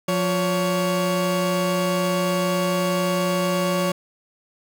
30% pulse tone pair together, 177.02 / 562 Hz, F3 / C#5, +24 / +24 cents, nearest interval octave + minor sixth, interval 2000 cents, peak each -20 dBFS, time 0.08-3.92 s, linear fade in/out 5 ms, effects none

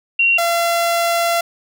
sine / sawtooth tone pair in turn, 2749 / 682.1 Hz, F7 / F5, -28 / -41 cents, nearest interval 2 octaves, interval 2413 cents, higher first, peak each -11 dBFS, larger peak neither, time 0.19-0.38 / 0.38-1.41 s, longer second, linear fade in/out 5 ms, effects none

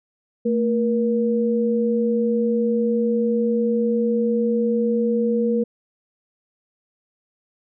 sine tone pair together, 224.5 / 475.7 Hz, A3 / A#4, +35 / +35 cents, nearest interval octave + minor second, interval 1300 cents, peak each -20 dBFS, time 0.45-5.64 s, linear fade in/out 10 ms, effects none

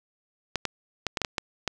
clicks, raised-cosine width 0.2 ms, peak -9 dBFS, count 8, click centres 0.557 / 0.653 / 1.067 / 1.172 / 1.217 / 1.248 / 1.382 / 1.677 s, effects none

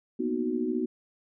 sine chord, B major seventh, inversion third, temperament equal, 233.1 / 246.9 / 311.1 / 370 Hz, A#3 / B3 / D#4 / F#4, 0 / 0 / 0 / 0 cents, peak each -36 / -30 / -32 / -31 dBFS, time 0.19-0.86 s, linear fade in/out 10 ms, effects none

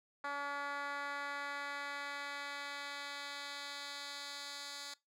10% pulse tone with band-pass filter sweep, 284.6 Hz, C#4, 46 cents sharp, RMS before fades -43 dBFS, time 0.24-4.94 s, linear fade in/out 5 ms, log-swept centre 1300 to 5100 Hz, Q 1.2, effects noise-tail reverb RT60 0.2 s tail -22 dB re dry

